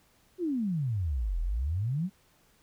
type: exponential two-way sweep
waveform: sine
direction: down then up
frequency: 380 to 38.89 to 200.7 Hz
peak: -27 dBFS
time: 0.38-2.1 s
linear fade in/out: 50 ms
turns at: 1.4 s
effects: pink hiss -65 dBFS RMS until 2.62 s